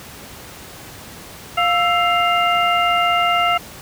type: harmonic tone with a mistuned harmonic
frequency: 701 Hz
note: F5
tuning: 6 cents sharp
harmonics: 1 / 2 / 3 / 4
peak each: -18 / -18 / -22 / -22 dBFS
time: 1.57-3.58 s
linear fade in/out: 10 ms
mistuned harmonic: 2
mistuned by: -94 cents
effects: pink hiss -37 dBFS RMS until 3.81 s + high-pass 60 Hz 12 dB/octave